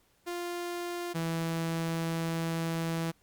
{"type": "tone pair in turn", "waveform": "sawtooth", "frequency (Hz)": [349.2, 164.8], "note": ["F4", "E3"], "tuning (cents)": [0, 0], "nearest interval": "octave + minor second", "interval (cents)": 1300, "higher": "first", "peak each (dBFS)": [-30, -26], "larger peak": "second", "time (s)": [[0.26, 1.14], [1.14, 3.12]], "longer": "second", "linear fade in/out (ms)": 20, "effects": ["pink hiss -68 dBFS RMS until 3.22 s", "Opus 48 kbps"]}